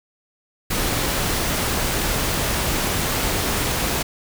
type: noise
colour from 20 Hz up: pink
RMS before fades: -22 dBFS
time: 0.7-4.03 s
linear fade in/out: 10 ms
effects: none